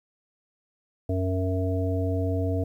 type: harmonic tone with a mistuned harmonic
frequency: 92.5 Hz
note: F#2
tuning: in tune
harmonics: 1 / 3 / 5 / 7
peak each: -25 / -30 / -32 / -33 dBFS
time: 1.09-2.64 s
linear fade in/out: 5 ms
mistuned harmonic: 7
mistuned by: +28 cents
effects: 10-bit